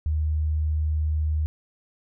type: tone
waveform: sine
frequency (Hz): 77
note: D#2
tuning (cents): -17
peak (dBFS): -21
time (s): 0.06-1.46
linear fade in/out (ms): 0
effects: none